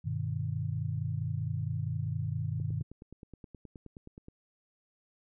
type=chord; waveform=sine; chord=G augmented; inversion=none; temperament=just; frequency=98 / 122.5 / 153.12 Hz; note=G2 / B2 / D#3; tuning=0 / -14 / -27 cents; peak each=-35 dBFS; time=0.04-2.83 s; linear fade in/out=20 ms
type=click train; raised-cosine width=3 ms; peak=-34 dBFS; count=17; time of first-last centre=2.6-4.284 s; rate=9.5 Hz
effects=none